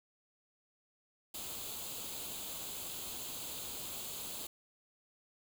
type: noise with comb filter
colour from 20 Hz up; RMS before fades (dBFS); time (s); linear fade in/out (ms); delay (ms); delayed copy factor
white; -43; 1.34-4.47; 5; 0.27; +0.65
effects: none